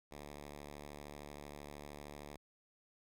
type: tone with vibrato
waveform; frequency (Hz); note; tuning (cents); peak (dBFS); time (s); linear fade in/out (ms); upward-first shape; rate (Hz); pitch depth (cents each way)
5% pulse; 73; D2; -10; -37; 0.11-2.37; 5; square; 12; 9
effects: none